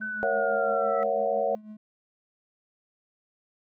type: tone with tremolo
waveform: triangle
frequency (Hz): 213.8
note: A3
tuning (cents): -49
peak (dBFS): -36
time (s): 0-1.77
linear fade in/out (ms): 5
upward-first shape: triangle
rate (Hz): 6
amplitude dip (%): 75
type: linear sweep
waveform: sine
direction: down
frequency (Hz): 1517 to 1304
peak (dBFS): -30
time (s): 0.01-1.04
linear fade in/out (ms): 10
type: chord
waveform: sine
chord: F# dominant seventh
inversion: first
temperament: equal with one note detuned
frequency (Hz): 466.2 / 554.4 / 669.2 / 740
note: A#4 / C#5 / E5 / F#5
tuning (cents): 0 / 0 / +26 / 0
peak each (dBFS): -30 / -27 / -29 / -30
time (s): 0.23-1.55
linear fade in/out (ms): 0
type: tone with exponential growth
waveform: sine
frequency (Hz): 1956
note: B6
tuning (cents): -17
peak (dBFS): -37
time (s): 0.72-1.03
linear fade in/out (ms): 0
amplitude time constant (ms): 67
effects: none

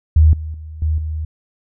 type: tone with level steps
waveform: sine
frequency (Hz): 78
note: D#2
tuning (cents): +5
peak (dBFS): -6 / -23 / -29 / -14 / -20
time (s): 0.16-1.25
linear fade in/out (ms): 5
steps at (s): 0.33 / 0.54 / 0.82 / 0.98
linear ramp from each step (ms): 2
effects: none

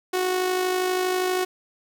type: tone with amplitude modulation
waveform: sawtooth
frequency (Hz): 368.1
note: F#4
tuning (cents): -9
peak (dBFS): -16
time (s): 0.13-1.45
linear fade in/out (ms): 10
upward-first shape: sine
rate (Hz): 52.5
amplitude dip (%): 40
effects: none

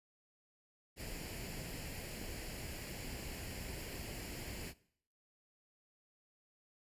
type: noise with comb filter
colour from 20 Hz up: pink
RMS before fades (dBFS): -45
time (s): 0.96-4.74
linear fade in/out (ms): 50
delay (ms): 0.41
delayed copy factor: +0.6
effects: noise-tail reverb RT60 0.6 s tail -19 dB re dry + resampled to 32000 Hz

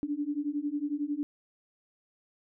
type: beating tone pair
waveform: sine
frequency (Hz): 285.8 / 296.8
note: D4 / D4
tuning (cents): -47 / +18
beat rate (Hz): 11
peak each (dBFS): -33 / -32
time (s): 0.03-1.23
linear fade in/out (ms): 0
effects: none

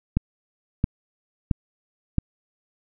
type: click train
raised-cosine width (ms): 5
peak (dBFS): -7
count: 4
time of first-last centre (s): 0.17-2.183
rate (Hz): 1.49
effects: none

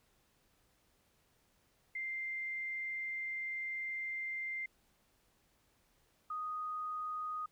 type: tone pair in turn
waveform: sine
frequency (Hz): 2093 / 1243.3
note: C7 / D#6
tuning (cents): 0 / -2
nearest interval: major sixth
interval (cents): 902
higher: first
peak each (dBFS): -37 / -37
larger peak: neither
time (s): 1.95-4.66 / 6.3-7.46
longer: first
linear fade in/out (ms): 5
effects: pink hiss -73 dBFS RMS until 7.51 s

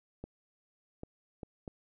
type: clicks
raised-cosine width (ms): 2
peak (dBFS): -28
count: 4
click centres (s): 0.24 / 1.034 / 1.432 / 1.678
effects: none

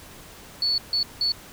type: tone bursts at uneven times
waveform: sine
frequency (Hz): 4435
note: C#8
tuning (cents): 0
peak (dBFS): -20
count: 3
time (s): 0.62-0.78 / 0.93-1.03 / 1.21-1.32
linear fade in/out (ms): 2
effects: pink hiss -45 dBFS RMS until 1.52 s

